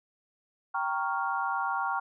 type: chord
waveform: sine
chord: G half-diminished seventh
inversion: none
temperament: equal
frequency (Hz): 784 / 932.3 / 1108.7 / 1396.9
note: G5 / Bb5 / Db6 / F6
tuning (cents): 0 / 0 / 0 / 0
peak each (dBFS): -33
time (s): 0.74-2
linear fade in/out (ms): 10
effects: none